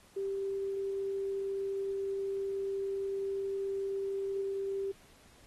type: tone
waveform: sine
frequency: 392 Hz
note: G4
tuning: in tune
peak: -32 dBFS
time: 0.16-4.92 s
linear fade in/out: 10 ms
effects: pink hiss -61 dBFS RMS until 5.46 s + AAC 32 kbps